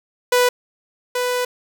sawtooth tone pair in turn, 493.9 / 495.7 Hz, B4 / B4, 0 / +6 cents, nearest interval unison, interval 6 cents, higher second, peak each -9 / -15 dBFS, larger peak first, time 0.32-0.49 / 1.15-1.45 s, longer second, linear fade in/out 5 ms, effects none

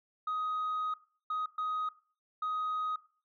sine tone bursts at uneven times, 1254 Hz, D#6, 13 cents sharp, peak -29 dBFS, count 4, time 0.27-0.94 / 1.3-1.46 / 1.58-1.89 / 2.42-2.96 s, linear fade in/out 5 ms, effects noise-tail reverb RT60 0.4 s tail -18 dB re dry + tanh soft clip ceiling -29 dBFS

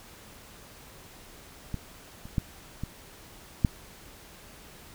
clicks, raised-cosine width 5 ms, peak -19 / -30 / -13 / -20 / -8 dBFS, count 5, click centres 1.743 / 2.255 / 2.382 / 2.836 / 3.648 s, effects pink hiss -50 dBFS RMS until 4.94 s

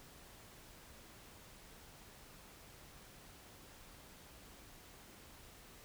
silence, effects pink hiss -58 dBFS RMS until 5.84 s

